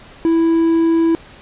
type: tone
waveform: triangle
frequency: 329.6 Hz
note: E4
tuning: in tune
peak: -9 dBFS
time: 0.25-1.15 s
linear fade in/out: 0 ms
effects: pink hiss -41 dBFS RMS until 1.41 s + resampled to 8000 Hz